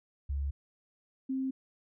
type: tone pair in turn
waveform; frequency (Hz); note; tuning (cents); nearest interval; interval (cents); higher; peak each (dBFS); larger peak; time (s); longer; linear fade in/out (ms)
sine; 70 / 264.3; C#2 / C4; +18 / +18; octave + major seventh; 2300; second; -30 / -30; neither; 0.29-0.51 / 1.29-1.51; neither; 10
effects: none